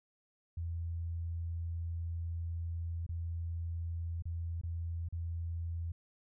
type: tone with dropouts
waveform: sine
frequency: 84 Hz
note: E2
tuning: 33 cents sharp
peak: -35 dBFS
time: 0.57-5.92 s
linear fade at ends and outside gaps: 5 ms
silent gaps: 3.065-3.09 / 4.223-4.254 / 4.614-4.634 / 5.087-5.125 s
effects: none